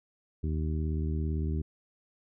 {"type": "harmonic tone", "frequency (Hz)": 77.78, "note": "D#2", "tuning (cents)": 0, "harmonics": [1, 2, 3, 4, 5], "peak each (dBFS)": [-29, -35, -39, -41, -43], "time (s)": [0.43, 1.62], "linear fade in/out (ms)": 10, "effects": []}